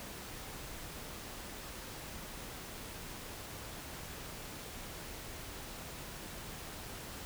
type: silence
effects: pink hiss -46 dBFS RMS until 7.25 s